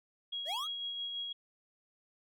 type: tone with tremolo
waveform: sine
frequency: 3300 Hz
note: G#7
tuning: 12 cents flat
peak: -35 dBFS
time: 0.32-1.33 s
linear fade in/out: 10 ms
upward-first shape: sine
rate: 6 Hz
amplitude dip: 30%
type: linear sweep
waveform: square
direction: up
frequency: 534 to 1353 Hz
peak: -38 dBFS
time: 0.45-0.68 s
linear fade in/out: 50 ms
effects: none